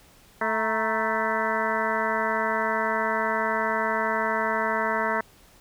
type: harmonic tone with a mistuned harmonic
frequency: 220 Hz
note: A3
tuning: in tune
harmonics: 1 / 2 / 3 / 4 / 5 / 6 / 7 / 8 / 9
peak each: -34 / -32 / -30 / -29 / -32 / -32 / -32 / -32 / -33 dBFS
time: 0.41-5.21 s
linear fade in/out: 5 ms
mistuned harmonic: 4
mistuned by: +100 cents
effects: pink hiss -55 dBFS RMS until 5.6 s